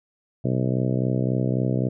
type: harmonic tone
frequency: 63.7 Hz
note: C2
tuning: 46 cents flat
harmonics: 2 / 3 / 4 / 5 / 6 / 7 / 8 / 9 / 10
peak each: -23 / -27 / -29 / -31 / -33 / -34 / -35 / -36 / -37 dBFS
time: 0.44-1.89 s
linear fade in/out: 10 ms
effects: none